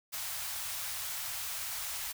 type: band-stop noise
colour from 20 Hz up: white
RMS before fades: -38 dBFS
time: 0.12-2.13 s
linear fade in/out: 20 ms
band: 120 to 680 Hz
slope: 24 dB/octave
effects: none